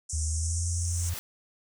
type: band-pass noise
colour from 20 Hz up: pink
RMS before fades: -36 dBFS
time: 0.09-1.1 s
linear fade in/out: 10 ms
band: 5600 to 9600 Hz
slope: 96 dB/octave
type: tone with pitch glide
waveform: sine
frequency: 77.78 to 85.81 Hz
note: D#2 to F2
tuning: 0 to -30 cents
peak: -27 dBFS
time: 0.13-1.14 s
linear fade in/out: 5 ms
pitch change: +170 cents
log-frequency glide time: 0.26-0.66 s
type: noise with exponential growth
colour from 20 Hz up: white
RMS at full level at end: -36 dBFS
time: 0.59-1.19 s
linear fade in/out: 0 ms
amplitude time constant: 130 ms
effects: none